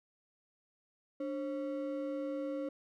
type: ring-modulated tone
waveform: triangle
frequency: 415.3 Hz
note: G#4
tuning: in tune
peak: -30 dBFS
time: 1.2-2.69 s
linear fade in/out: 5 ms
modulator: 122 Hz
effects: none